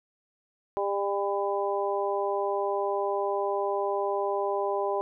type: harmonic tone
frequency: 200 Hz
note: G3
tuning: 35 cents sharp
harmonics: 2 / 3 / 4 / 5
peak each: -29 / -31 / -32 / -33 dBFS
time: 0.77-5.01 s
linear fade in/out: 0 ms
effects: none